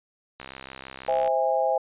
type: click train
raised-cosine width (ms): 0.3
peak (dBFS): -22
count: 59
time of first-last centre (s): 0.4-1.276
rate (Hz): 66.2
type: chord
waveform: sine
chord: C augmented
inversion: none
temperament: just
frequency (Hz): 523.3 / 654.1 / 817.6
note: C5 / E5 / G#5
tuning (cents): 0 / -14 / -27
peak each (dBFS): -25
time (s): 1.08-1.78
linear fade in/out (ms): 5
effects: resampled to 8000 Hz